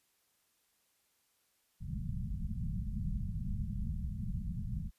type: low-pass noise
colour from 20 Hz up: pink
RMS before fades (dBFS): -37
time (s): 1.8-4.91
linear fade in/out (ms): 50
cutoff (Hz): 220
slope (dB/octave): 96
effects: white hiss -75 dBFS RMS until 4.98 s + resampled to 32000 Hz